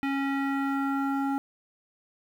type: tone with low-pass filter sweep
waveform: square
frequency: 275 Hz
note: C#4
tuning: 14 cents flat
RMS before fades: -28 dBFS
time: 0.03-1.38 s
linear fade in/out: 0 ms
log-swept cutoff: 2300 to 1100 Hz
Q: 2.4
effects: 9-bit